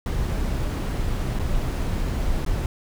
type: noise with dropouts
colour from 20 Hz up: brown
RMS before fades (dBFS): -24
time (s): 0.06-2.66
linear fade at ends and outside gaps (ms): 1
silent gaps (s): 1.389-1.395 / 2.449-2.462
effects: none